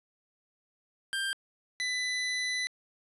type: tone pair in turn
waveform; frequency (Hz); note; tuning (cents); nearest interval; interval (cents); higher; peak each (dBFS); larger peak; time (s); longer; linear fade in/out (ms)
25% pulse; 1585 / 1997; G6 / B6; +19 / +19; major third; 400; second; -26; neither; 1.13-1.33 / 1.8-2.67; second; 0
effects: resampled to 24000 Hz + 10-bit